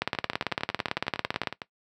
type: two click trains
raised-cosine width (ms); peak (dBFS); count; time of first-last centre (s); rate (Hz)
0.3; -9 / -17; 27 / 17; 0.02-1.473 / 0.15-1.618; 17.9 / 10.9
effects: noise-tail reverb RT60 0.1 s tail -18 dB re dry + high-pass 100 Hz 12 dB/octave